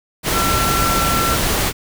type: tone in noise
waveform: sine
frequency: 1350 Hz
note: E6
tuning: 41 cents sharp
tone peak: -19 dBFS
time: 0.32-1.38 s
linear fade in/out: 50 ms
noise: pink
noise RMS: -18 dBFS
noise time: 0.23-1.73 s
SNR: -4 dB
effects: none